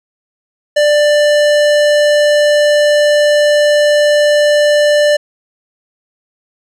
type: tone with hard clipping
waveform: sine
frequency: 591 Hz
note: D5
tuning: 11 cents sharp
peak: -9 dBFS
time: 0.76-5.17 s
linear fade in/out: 10 ms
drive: 18 dB
effects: none